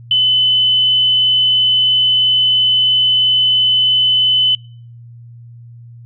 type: tone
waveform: sine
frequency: 3021 Hz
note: F#7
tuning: 35 cents sharp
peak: -9 dBFS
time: 0.11-4.55 s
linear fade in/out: 2 ms
effects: noise-tail reverb RT60 0.5 s tail -26 dB re dry + added 118 Hz sine -34 dBFS peak until 6.05 s